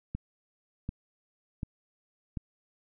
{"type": "click train", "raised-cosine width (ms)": 5, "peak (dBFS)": -21, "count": 4, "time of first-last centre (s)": [0.15, 2.372], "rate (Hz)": 1.35, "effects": []}